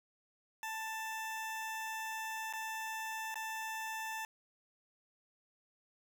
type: tone with dropouts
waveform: 20% pulse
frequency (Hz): 884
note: A5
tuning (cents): +8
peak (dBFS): -34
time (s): 0.63-4.25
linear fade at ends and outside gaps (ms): 1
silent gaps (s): 2.527-2.535 / 3.343-3.356
effects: none